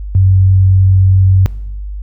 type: tone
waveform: sine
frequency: 94.8 Hz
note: F#2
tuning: 43 cents sharp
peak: -5 dBFS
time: 0.15-1.46 s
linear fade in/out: 0 ms
effects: noise-tail reverb RT60 0.8 s tail -19 dB re dry + added 50 Hz sine -20 dBFS peak until 2.02 s